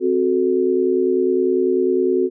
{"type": "chord", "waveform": "sine", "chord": "F# diminished", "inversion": "second", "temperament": "equal", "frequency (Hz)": [261.6, 370, 440], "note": ["C4", "F#4", "A4"], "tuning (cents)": [0, 0, 0], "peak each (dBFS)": [-22, -16, -22], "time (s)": [0, 2.3], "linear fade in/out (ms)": 50, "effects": []}